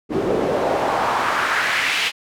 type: noise with band-pass filter sweep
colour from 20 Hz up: pink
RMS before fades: -20 dBFS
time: 0.09-2.12 s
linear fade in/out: 50 ms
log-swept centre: 320 to 2900 Hz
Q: 2.1
effects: none